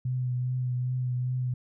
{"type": "tone with vibrato", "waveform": "sine", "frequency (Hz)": 125.9, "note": "B2", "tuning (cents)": 34, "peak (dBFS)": -26, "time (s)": [0.05, 1.54], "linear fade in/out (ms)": 5, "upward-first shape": "triangle", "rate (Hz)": 2.5, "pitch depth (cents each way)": 26, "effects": []}